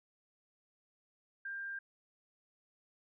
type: tone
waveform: sine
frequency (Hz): 1593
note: G6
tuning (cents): +27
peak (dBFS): -39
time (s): 1.45-1.79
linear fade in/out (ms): 5
effects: none